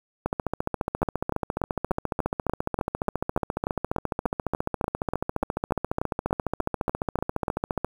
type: two click trains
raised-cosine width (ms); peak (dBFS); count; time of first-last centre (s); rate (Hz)
1; -11 / -11; 23 / 111; 1.03-7.482 / 0.26-7.846; 3.41 / 14.5
effects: 7-bit